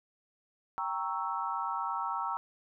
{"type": "chord", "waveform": "sine", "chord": "G diminished seventh", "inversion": "none", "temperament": "equal", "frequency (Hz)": [784, 932.3, 1108.7, 1318.5], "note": ["G5", "Bb5", "Db6", "Fb6"], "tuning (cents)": [0, 0, 0, 0], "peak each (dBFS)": [-39, -35, -38, -36], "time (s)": [0.78, 2.37], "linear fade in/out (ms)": 0, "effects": []}